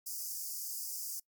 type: high-pass noise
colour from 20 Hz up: white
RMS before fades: -40 dBFS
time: 0.06-1.2 s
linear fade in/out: 10 ms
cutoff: 4800 Hz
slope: 96 dB/octave
effects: noise-tail reverb RT60 0.1 s tail -22 dB re dry + Opus 48 kbps